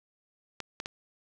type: clicks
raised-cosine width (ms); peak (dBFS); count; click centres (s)
0.2; -18; 3; 0.603 / 0.801 / 0.859
effects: none